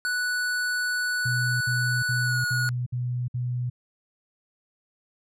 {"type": "tone with pitch glide", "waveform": "square", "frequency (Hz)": [1480, 1452.9], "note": ["F#6", "F#6"], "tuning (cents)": [0, -32], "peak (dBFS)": -25, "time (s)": [0.05, 2.69], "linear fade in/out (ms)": 0, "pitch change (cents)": -32, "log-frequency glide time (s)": [2.23, 2.37]}
{"type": "tone bursts", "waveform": "sine", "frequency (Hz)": 123.47, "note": "B2", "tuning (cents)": 0, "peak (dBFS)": -25, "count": 6, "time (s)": [1.25, 3.7], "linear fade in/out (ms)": 10, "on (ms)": 360, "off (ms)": 58}
{"effects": ["low-pass 12000 Hz 12 dB/octave"]}